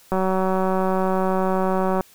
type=click train; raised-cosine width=1 ms; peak=-9 dBFS; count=356; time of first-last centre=0.12-2.008 s; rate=188 Hz; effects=white hiss -52 dBFS RMS until 2.14 s